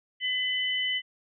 sine tone pair together, 2015 / 3014 Hz, B6 / F#7, +34 / +31 cents, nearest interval perfect fifth, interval 697 cents, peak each -29 / -28 dBFS, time 0.2-1.02 s, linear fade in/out 50 ms, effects none

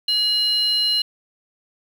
sine tone pair together, 2897 / 4115 Hz, F#7 / C8, -37 / -30 cents, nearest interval tritone, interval 607 cents, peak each -19 / -17 dBFS, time 0.08-1.02 s, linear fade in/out 5 ms, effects tanh soft clip ceiling -13 dBFS + 7-bit

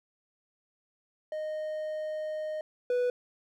triangle tone pair in turn, 618 / 492.9 Hz, D#5 / B4, -12 / -3 cents, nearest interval major third, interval 391 cents, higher first, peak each -30 / -23 dBFS, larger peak second, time 1.32-2.61 / 2.9-3.1 s, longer first, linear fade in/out 2 ms, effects none

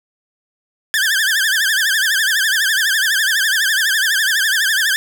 sawtooth tone with vibrato, 1661.2 Hz, G#6, in tune, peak -10 dBFS, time 0.94-4.96 s, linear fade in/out 0 ms, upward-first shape triangle, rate 12 Hz, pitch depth 180 cents each way, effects none

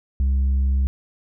sine tone with tanh clipping, 66.8 Hz, C2, 36 cents sharp, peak -17 dBFS, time 0.2-0.87 s, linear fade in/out 0 ms, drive 3 dB, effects none

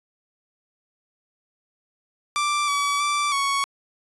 sawtooth tone with pitch steps, 1175 / 1143 / 1168 / 1112 Hz, D6 / D6 / D6 / C#6, +1 / -47 / -10 / +5 cents, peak -17 dBFS, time 2.36-3.64 s, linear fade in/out 0 ms, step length 320 ms, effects resampled to 24000 Hz

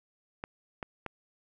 clicks, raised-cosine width 0.5 ms, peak -21 dBFS, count 3, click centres 0.439 / 0.828 / 1.063 s, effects none

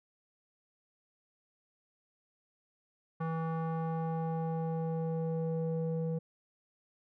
square tone with low-pass filter sweep, 162.7 Hz, E3, 22 cents flat, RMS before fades -34 dBFS, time 3.2-6.19 s, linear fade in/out 10 ms, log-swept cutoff 1200 to 420 Hz, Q 2.3, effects none

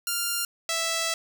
5% pulse tone pair in turn, 1396.9 / 659.2 Hz, F6 / E5, 0 / 0 cents, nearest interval octave + minor second, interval 1300 cents, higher first, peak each -14 dBFS, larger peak neither, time 0.07-0.45 / 0.69-1.14 s, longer second, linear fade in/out 2 ms, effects none

